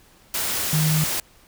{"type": "tone in noise", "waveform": "sine", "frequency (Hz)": 155.56, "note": "D#3", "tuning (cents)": 0, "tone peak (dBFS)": -18, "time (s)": [0.73, 1.04], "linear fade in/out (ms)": 2, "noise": "white", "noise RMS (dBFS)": -25, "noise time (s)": [0.34, 1.2], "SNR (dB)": 4, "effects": ["pink hiss -54 dBFS RMS until 1.47 s"]}